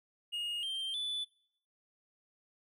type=tone with pitch steps; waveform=triangle; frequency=2859 / 3154 / 3479 Hz; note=F7 / G7 / A7; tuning=+40 / +10 / -20 cents; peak=-33 dBFS; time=0.32-1.25 s; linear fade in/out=20 ms; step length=310 ms; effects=noise-tail reverb RT60 0.8 s tail -25 dB re dry